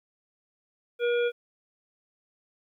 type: harmonic tone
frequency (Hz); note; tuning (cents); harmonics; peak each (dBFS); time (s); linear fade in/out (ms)
478.7; A#4; +46; 1 / 3 / 5 / 7; -23 / -33 / -37 / -40; 0.99-1.32; 50
effects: 11-bit